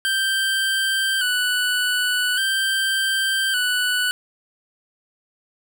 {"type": "tone with vibrato", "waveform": "25% pulse", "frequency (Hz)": 1525, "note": "G6", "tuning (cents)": -48, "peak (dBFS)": -15, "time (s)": [0.05, 4.11], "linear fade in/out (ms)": 0, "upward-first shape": "square", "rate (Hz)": 0.43, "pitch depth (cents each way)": 48, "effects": []}